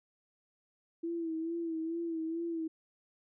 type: tone with vibrato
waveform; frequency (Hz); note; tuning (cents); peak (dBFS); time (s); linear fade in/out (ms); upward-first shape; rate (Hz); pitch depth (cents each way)
sine; 329.6; E4; 0; -33; 1.03-2.68; 10; sine; 2.3; 50
effects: none